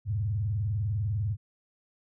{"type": "tone with vibrato", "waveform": "sine", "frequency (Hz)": 102.7, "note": "G#2", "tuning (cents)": -19, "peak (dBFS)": -26, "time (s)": [0.05, 1.37], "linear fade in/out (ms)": 50, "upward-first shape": "square", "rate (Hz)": 20, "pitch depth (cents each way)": 220, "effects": []}